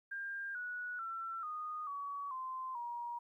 sine tone with pitch steps, 1600 / 1467.2 / 1345.4 / 1233.8 / 1131.4 / 1037.5 / 951.4 Hz, G6 / F#6 / E6 / D#6 / C#6 / C6 / A#5, +35 / -15 / +35 / -15 / +35 / -15 / +35 cents, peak -39 dBFS, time 0.11-3.19 s, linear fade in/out 10 ms, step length 440 ms, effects 13-bit

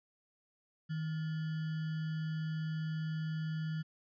sine tone with sample-and-hold, 157.6 Hz, D#3, 23 cents sharp, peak -34 dBFS, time 0.89-3.83 s, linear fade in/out 20 ms, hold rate 1575 Hz, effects resampled to 11025 Hz

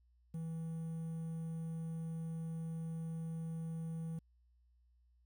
triangle tone with quantisation, 163.1 Hz, E3, 18 cents flat, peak -37 dBFS, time 0.34-4.19 s, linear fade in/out 5 ms, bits 11, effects added 60 Hz sine -67 dBFS peak until 5.25 s

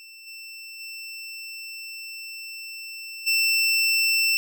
25% pulse tone with level steps, 2680 Hz, E7, 28 cents sharp, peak -39 / -34 / -31 / -15 dBFS, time 0-4.37 s, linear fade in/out 0 ms, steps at 0.26 / 0.79 / 3.26 s, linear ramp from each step 20 ms, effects none

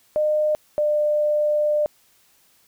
sine tone pair in turn, 608 / 598.6 Hz, D#5 / D5, -40 / +33 cents, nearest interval unison, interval 27 cents, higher first, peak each -17 dBFS, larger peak neither, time 0.16-0.55 / 0.78-1.86 s, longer second, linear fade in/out 0 ms, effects white hiss -59 dBFS RMS until 2.67 s

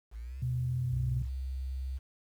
sine linear sweep, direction up, 52.8 to 111.9 Hz, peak -38 dBFS, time 0.11-1.29 s, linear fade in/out 50 ms
sine tone with pitch glide, 124.7 to 125.86 Hz, B2 to B2, +17 to +33 cents, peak -29 dBFS, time 0.42-1.22 s, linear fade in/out 5 ms, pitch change +16 cents, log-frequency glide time 0.53-0.85 s
sine tone, 65.6 Hz, C2, 5 cents sharp, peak -33 dBFS, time 0.91-1.99 s, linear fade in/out 20 ms
effects tanh soft clip ceiling -19 dBFS + 10-bit

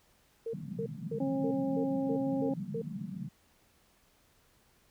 sine tone bursts, 456.7 Hz, A#4, 36 cents flat, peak -33 dBFS, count 8, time 0.46-2.818 s, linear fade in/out 5 ms, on 76 ms, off 250 ms
pink band-pass noise, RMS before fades -40 dBFS, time 0.53-3.29 s, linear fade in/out 10 ms, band 140 to 220 Hz, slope 48 dB/octave
harmonic tone, 270.2 Hz, C#4, 44 cents flat, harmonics 1 / 2 / 3, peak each -30 / -36 / -43 dBFS, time 1.2-2.54 s, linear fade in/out 5 ms
effects pink hiss -67 dBFS RMS until 4.9 s

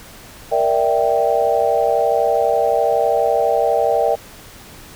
sine chord, E half-diminished seventh, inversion second, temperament equal, 466.2 / 587.3 / 659.3 / 784 Hz, Bb4 / D5 / E5 / G5, 0 / 0 / 0 / 0 cents, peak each -19 dBFS, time 0.51-4.16 s, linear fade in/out 20 ms, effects pink hiss -40 dBFS RMS until 4.95 s

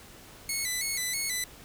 10% pulse tone with vibrato, 2093 Hz, C7, in tune, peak -20 dBFS, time 0.49-1.44 s, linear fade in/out 2 ms, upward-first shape square, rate 3.1 Hz, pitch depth 80 cents each way, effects pink hiss -50 dBFS RMS until 1.64 s

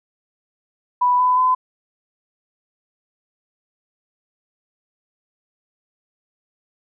sine tone with pitch steps, 987.8 / 1001.6 / 1015.6 Hz, B5 / B5 / B5, 0 / +24 / +48 cents, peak -13 dBFS, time 1.01-1.55 s, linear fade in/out 10 ms, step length 180 ms, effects none

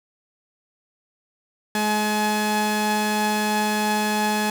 sawtooth tone pair together, 211.5 / 849 Hz, G#3 / G#5, +32 / +38 cents, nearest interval 2 octaves, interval 2406 cents, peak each -19 dBFS, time 1.75-4.5 s, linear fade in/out 2 ms, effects none

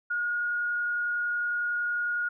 sine tone with frequency modulation, 1436 Hz, F6, 48 cents sharp, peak -26 dBFS, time 0.1-2.29 s, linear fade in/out 10 ms, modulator 30.9 Hz, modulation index 0.45, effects none

